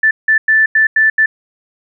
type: tone bursts at uneven times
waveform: sine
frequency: 1760 Hz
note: A6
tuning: in tune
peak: -7 dBFS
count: 6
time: 0.03-0.11 / 0.28-0.38 / 0.48-0.66 / 0.75-0.87 / 0.96-1.1 / 1.18-1.26 s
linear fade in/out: 5 ms
effects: none